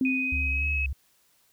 sine tone with exponential decay, 261.6 Hz, C4, in tune, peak -20 dBFS, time 0.01-0.84 s, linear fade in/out 2 ms, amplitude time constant 180 ms
sine tone with pitch glide, 2489 to 2565 Hz, D#7 to E7, 0 to -48 cents, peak -26 dBFS, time 0.05-0.86 s, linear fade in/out 2 ms, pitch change +52 cents, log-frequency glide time 0.15-0.68 s
sine tone with vibrato, 69.3 Hz, C#2, in tune, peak -27 dBFS, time 0.32-0.93 s, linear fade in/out 5 ms, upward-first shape square, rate 3.4 Hz, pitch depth 53 cents each way
effects white hiss -65 dBFS RMS until 1.52 s

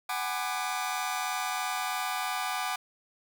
sawtooth chord, G# half-diminished seventh, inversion third, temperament just, 747.5 / 830.6 / 996.7 / 1196.1 Hz, F#5 / G#5 / B5 / D6, +17 / 0 / +16 / +31 cents, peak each -30 / -33 / -35 / -31 dBFS, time 0.09-2.76 s, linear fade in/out 5 ms, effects 9-bit

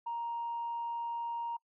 sine tone, 936 Hz, A#5, 7 cents sharp, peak -33 dBFS, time 0.06-1.57 s, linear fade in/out 10 ms, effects noise-tail reverb RT60 0.1 s tail -26 dB re dry + tanh soft clip ceiling -30 dBFS

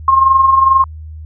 sine tone with amplitude modulation, 1069 Hz, C6, 37 cents sharp, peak -4 dBFS, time 0.08-0.84 s, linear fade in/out 2 ms, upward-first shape sine, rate 22.3 Hz, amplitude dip 55%, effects added 78 Hz sine -27 dBFS peak until 1.25 s

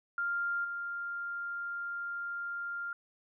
sine tone with level steps, 1396.9 Hz, F6, in tune, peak -30 / -35 dBFS, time 0.18-2.93 s, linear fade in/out 2 ms, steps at 0.64 s, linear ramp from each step 10 ms, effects none

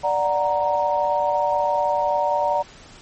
sine chord, D augmented, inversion none, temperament equal, 587.3 / 740 / 932.3 Hz, D5 / F#5 / A#5, 0 / 0 / 0 cents, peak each -22 / -24 / -21 dBFS, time 0.03-2.63 s, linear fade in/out 20 ms, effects pink hiss -45 dBFS RMS until 3.01 s + MP3 32 kbps

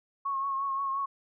sine tone with vibrato, 1094 Hz, C#6, 23 cents flat, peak -28 dBFS, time 0.25-1.06 s, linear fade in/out 10 ms, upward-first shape triangle, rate 5.7 Hz, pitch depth 40 cents each way, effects none

